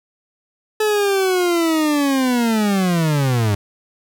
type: linear sweep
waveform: 40% pulse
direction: down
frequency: 433.2 to 98.5 Hz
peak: -14 dBFS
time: 0.8-3.55 s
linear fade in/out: 5 ms
effects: none